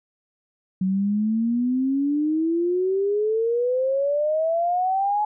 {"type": "exponential sweep", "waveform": "sine", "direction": "up", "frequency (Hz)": [185, 850], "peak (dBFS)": -19, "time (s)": [0.81, 5.25], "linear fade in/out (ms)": 5, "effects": []}